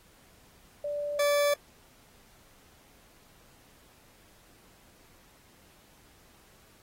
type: tone pair in turn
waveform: sine / 40% pulse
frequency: 584 / 578.6 Hz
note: D5 / D5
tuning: -10 / -26 cents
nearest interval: unison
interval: 16 cents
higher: first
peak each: -30 / -22 dBFS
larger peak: second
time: 0.84-1.19 / 1.19-1.54 s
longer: neither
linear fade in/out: 5 ms
effects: pink hiss -60 dBFS RMS until 6.82 s + AAC 48 kbps